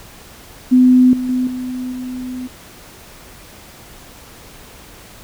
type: tone with level steps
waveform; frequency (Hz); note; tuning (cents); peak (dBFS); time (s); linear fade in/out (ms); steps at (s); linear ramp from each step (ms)
sine; 253; B3; +42; -6 / -18 / -14 / -21 / -23; 0.71-2.48; 20; 1.13 / 1.29 / 1.47 / 1.92; 2
effects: pink hiss -40 dBFS RMS until 5.23 s

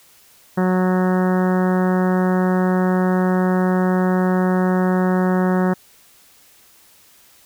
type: harmonic tone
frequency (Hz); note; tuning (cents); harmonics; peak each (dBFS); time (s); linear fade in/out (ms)
184; F#3; -9; 1 / 2 / 3 / 4 / 5 / 6 / 7 / 8 / 9 / 10; -16 / -22 / -26 / -28 / -30 / -32 / -33 / -34 / -35 / -36; 0.57-5.74; 10
effects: white hiss -51 dBFS RMS until 7.45 s

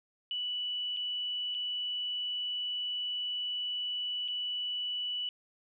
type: tone with dropouts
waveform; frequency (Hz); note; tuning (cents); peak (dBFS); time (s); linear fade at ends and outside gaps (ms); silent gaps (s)
sine; 2960; F#7; 0; -32; 0.31-5.29; 1; 0.965-0.97 / 1.544-1.548 / 4.279-4.284
effects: none

